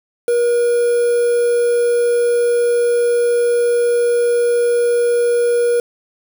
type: tone with quantisation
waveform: triangle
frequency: 478.4 Hz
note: A#4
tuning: 45 cents sharp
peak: -10 dBFS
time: 0.28-5.8 s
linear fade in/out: 2 ms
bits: 5
effects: none